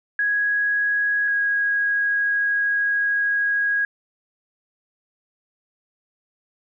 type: tone pair in turn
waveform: sine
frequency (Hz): 1661.2 / 1647.8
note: G#6 / G#6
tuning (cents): 0 / -14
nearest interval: unison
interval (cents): 14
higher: first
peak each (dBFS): -18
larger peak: neither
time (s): 0.19-1.28 / 1.28-3.85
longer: second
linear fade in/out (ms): 2
effects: none